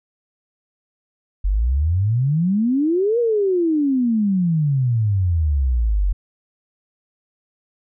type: exponential two-way sweep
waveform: sine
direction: up then down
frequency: 44.59 to 485.2 to 44.59 Hz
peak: -15 dBFS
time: 1.44-6.13 s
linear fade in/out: 10 ms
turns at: 3.19 s
effects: none